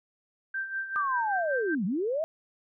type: tone with tremolo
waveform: sine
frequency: 1568 Hz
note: G6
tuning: in tune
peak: -28 dBFS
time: 0.54-1.75 s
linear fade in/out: 5 ms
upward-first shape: sine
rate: 5.2 Hz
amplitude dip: 65%
type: linear two-way sweep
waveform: sine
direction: down then up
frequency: 1224 to 169.5 to 664 Hz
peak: -26 dBFS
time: 0.96-2.24 s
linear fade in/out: 0 ms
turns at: 1.85 s
effects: none